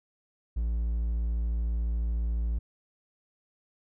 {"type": "tone", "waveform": "triangle", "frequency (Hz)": 57, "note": "A#1", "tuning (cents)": -38, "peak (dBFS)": -24, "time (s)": [0.56, 2.59], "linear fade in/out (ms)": 10, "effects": []}